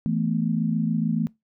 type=chord; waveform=sine; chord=E suspended fourth; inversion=none; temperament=equal; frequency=164.81 / 220 / 246.9 Hz; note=E3 / A3 / B3; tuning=0 / 0 / 0 cents; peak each=-25 / -24 / -29 dBFS; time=0.06-1.27 s; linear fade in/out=0 ms; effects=noise-tail reverb RT60 0.2 s tail -23 dB re dry